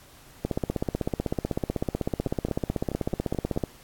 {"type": "two click trains", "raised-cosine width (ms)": 2, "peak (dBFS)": [-12, -18], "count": [52, 7], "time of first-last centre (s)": [[0.45, 3.638], [2.27, 3.563]], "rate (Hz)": [16, 4.64], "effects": ["pink hiss -52 dBFS RMS until 3.83 s", "AAC 64 kbps"]}